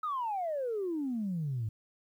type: exponential sweep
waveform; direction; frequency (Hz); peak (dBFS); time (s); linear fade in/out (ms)
sine; down; 1293 to 103.83; -30; 0.03-1.69; 5
effects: tanh soft clip ceiling -27 dBFS + 11-bit